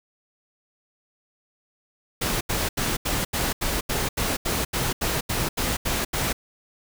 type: noise bursts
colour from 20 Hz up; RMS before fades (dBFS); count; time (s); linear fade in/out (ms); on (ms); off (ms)
pink; -25; 15; 2.21-6.33; 10; 200; 80
effects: none